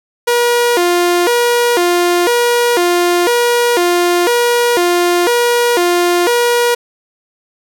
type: tone with vibrato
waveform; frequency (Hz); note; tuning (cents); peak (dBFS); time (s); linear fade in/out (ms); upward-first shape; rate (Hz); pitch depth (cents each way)
sawtooth; 410.2; G#4; -21; -6; 0.27-6.75; 10; square; 1; 270
effects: none

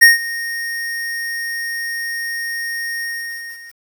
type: tone with ADSR envelope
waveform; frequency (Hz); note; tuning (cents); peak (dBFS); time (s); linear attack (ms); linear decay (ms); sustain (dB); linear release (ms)
square; 1856; A#6; -8; -3; 0.01-3.79; 18; 150; -19; 760
effects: 7-bit

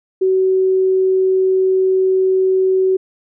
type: tone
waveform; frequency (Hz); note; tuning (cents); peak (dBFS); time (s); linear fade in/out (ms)
sine; 377.1; F#4; +33; -11; 0.21-2.97; 10
effects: none

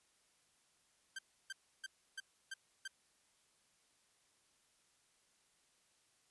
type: tone bursts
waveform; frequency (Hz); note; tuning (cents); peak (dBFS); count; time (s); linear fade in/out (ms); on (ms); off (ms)
sawtooth; 1568; G6; 0; -39; 6; 1.16-2.878; 5; 28; 310
effects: white hiss -74 dBFS RMS until 6.3 s + resampled to 24000 Hz

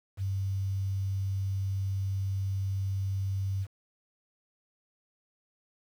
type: tone with quantisation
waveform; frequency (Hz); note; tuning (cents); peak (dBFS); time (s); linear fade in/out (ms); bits
sine; 97; G2; -18; -28; 0.17-3.67; 50; 9
effects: none

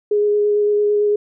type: tone with vibrato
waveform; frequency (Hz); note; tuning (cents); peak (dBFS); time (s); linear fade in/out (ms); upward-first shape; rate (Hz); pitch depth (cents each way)
sine; 415.3; G#4; 0; -13; 0.11-1.16; 5; square; 8.9; 8
effects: none

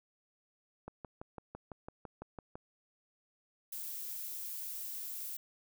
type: click train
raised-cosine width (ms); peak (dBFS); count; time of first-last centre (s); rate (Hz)
1; -30; 11; 0.88-2.555; 5.97
type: noise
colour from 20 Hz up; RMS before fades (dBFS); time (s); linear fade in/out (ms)
violet; -42; 3.72-5.37; 5
effects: none

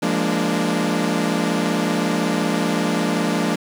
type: chord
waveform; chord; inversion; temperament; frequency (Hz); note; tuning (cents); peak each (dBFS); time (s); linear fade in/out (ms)
sawtooth; Bb dominant seventh; second; equal with one note detuned; 171.71 / 207.7 / 233.1 / 293.7; F3 / Ab3 / Bb3 / D4; -29 / 0 / 0 / 0; -20; 0.02-3.56; 10
effects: low-pass 9000 Hz 12 dB/octave + 7-bit

